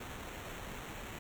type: noise with sample-and-hold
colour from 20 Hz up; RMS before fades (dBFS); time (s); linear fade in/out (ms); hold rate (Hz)
pink; -45; 0-1.19; 5; 4900
effects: none